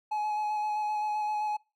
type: tone with vibrato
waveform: triangle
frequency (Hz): 846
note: G#5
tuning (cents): +32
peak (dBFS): -26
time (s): 0.11-1.57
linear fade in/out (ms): 10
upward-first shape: square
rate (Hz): 7.7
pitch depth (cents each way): 13
effects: noise-tail reverb RT60 0.3 s tail -26 dB re dry